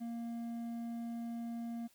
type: tone with hard clipping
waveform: triangle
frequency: 233.1 Hz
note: A#3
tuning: in tune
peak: -40 dBFS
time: 0-1.88 s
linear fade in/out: 20 ms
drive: 9 dB
effects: white hiss -68 dBFS RMS until 1.94 s